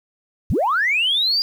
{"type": "linear sweep", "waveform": "sine", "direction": "up", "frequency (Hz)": [42.29, 4885], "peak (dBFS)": -15, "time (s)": [0.5, 1.42], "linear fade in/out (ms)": 0, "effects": ["tanh soft clip ceiling -11 dBFS", "8-bit"]}